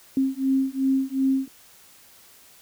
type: beating tone pair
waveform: sine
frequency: 265.9 / 268.6 Hz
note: C4 / C4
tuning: +28 / +46 cents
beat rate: 2.7 Hz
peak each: -23 dBFS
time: 0.17-1.48 s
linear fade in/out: 2 ms
effects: white hiss -52 dBFS RMS until 2.61 s